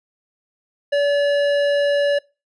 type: tone with hard clipping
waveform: triangle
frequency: 573 Hz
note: D5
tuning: 43 cents flat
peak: -17 dBFS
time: 0.92-2.19 s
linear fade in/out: 10 ms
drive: 16 dB
effects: noise-tail reverb RT60 0.3 s tail -24 dB re dry + resampled to 22050 Hz